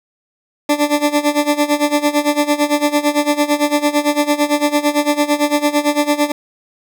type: tone with tremolo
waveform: 20% pulse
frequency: 293.7 Hz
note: D4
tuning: in tune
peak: -5 dBFS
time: 0.69-6.32 s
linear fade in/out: 5 ms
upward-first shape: sine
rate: 8.9 Hz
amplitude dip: 85%
effects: none